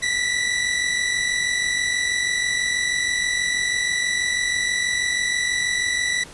sawtooth tone pair together, 1929.3 / 1975.5 Hz, B6 / B6, -41 / 0 cents, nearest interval unison, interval 41 cents, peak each -22 / -18 dBFS, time 0.02-6.24 s, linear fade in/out 10 ms, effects pink hiss -42 dBFS RMS until 6.33 s + resampled to 24000 Hz

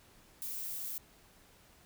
violet noise, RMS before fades -40 dBFS, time 0.42-0.98 s, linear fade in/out 0 ms, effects pink hiss -62 dBFS RMS until 1.85 s

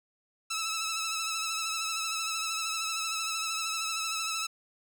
10% pulse tone with vibrato, 1309 Hz, E6, 13 cents flat, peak -22 dBFS, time 0.5-4.47 s, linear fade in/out 10 ms, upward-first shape triangle, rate 13 Hz, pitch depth 43 cents each way, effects none

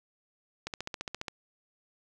click train, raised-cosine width 0.2 ms, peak -18 dBFS, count 10, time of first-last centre 0.67-1.282 s, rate 14.7 Hz, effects none

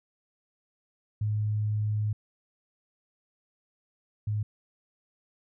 sine tone pair in turn, 106.1 / 105.64 Hz, G#2 / G#2, +38 / +30 cents, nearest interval unison, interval 8 cents, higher first, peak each -25 / -26 dBFS, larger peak first, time 1.21-2.13 / 4.27-4.43 s, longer first, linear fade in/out 5 ms, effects none

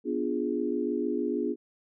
sine chord, B diminished seventh, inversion none, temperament equal, 246.9 / 293.7 / 349.2 / 415.3 Hz, B3 / D4 / F4 / Ab4, 0 / 0 / 0 / 0 cents, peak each -32 dBFS, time 0.04-1.56 s, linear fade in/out 50 ms, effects none

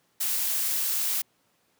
blue noise, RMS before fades -27 dBFS, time 0.2-1.22 s, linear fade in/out 10 ms, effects pink hiss -68 dBFS RMS until 1.79 s + high-pass 150 Hz 12 dB/octave

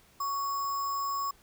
sine tone with sample-and-hold, 1117 Hz, C#6, 13 cents sharp, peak -29 dBFS, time 0.2-1.31 s, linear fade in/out 5 ms, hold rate 6300 Hz, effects pink hiss -61 dBFS RMS until 1.42 s

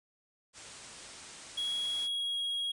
white low-pass noise, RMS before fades -50 dBFS, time 0.53-2.09 s, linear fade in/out 50 ms, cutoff 9400 Hz, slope 96 dB/octave
triangle tone with pitch glide, 3322 to 3295 Hz, G#7 to G#7, 0 to -14 cents, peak -30 dBFS, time 1.57-2.72 s, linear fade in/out 10 ms, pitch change -14 cents, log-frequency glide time 2.03-2.36 s
effects none

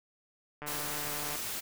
click train, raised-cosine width 0.5 ms, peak -26 dBFS, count 110, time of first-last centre 0.62-1.356 s, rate 148 Hz
white noise, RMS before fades -37 dBFS, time 0.66-1.61 s, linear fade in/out 20 ms
effects none

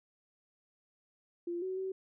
sine tone with pitch steps, 345.8 / 374.6 / 379.9 Hz, F4 / F#4 / F#4, -17 / +21 / +46 cents, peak -34 dBFS, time 1.47-1.92 s, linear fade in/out 5 ms, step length 150 ms, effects none

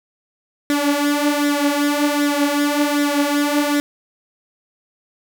sawtooth tone with flanger, 290 Hz, D4, 22 cents flat, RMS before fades -18 dBFS, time 0.7-3.8 s, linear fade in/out 0 ms, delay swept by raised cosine 0.53 to 6.33 ms, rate 1.3 Hz, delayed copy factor +0.65, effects none

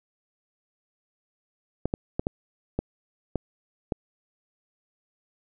clicks, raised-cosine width 2 ms, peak -12 dBFS, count 7, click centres 1.856 / 1.939 / 2.195 / 2.269 / 2.79 / 3.357 / 3.922 s, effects none

